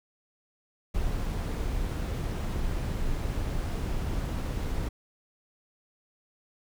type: noise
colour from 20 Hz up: brown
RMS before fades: -30 dBFS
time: 0.94-4.89 s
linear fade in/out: 10 ms
effects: none